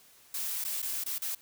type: noise with dropouts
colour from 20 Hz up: blue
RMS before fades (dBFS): -34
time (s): 0.34-1.35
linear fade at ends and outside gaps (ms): 5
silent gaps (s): 0.641-0.648 / 0.82-0.826 / 1.039-1.061 / 1.183-1.219
effects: white hiss -59 dBFS RMS until 1.41 s